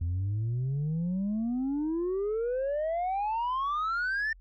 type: exponential sweep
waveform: sine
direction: up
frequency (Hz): 82.41 to 1814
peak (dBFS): -25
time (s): 0.01-4.33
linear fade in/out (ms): 5
effects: tanh soft clip ceiling -26 dBFS + added 44 Hz sine -50 dBFS peak until 4.4 s